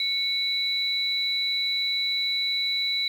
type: tone pair together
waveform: sine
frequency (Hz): 2217 / 3950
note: C#7 / B7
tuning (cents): 0 / 0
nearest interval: minor seventh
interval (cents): 1000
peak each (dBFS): -30 / -24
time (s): 0-3.08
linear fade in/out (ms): 2
effects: 8-bit